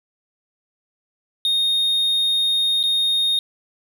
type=tone with dropouts; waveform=triangle; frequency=3700 Hz; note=A#7; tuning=14 cents flat; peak=-15 dBFS; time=1.45-3.39 s; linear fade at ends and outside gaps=1 ms; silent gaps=2.83-2.837 s; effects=none